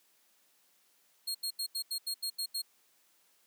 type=tone bursts; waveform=sawtooth; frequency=4259 Hz; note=C8; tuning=30 cents sharp; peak=-30 dBFS; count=9; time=1.27-2.62 s; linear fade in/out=10 ms; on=78 ms; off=81 ms; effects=white hiss -69 dBFS RMS until 3.46 s + high-pass 200 Hz 12 dB/octave